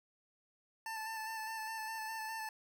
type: tone with vibrato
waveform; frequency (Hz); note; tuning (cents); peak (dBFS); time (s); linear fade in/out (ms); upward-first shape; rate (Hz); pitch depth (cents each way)
25% pulse; 884; A5; +8; -36; 0.86-2.49; 2; square; 4.9; 19
effects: none